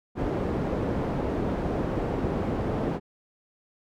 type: low-pass noise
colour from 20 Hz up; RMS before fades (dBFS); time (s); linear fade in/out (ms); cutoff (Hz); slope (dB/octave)
white; -28; 0.15-3; 50; 450; 12
effects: none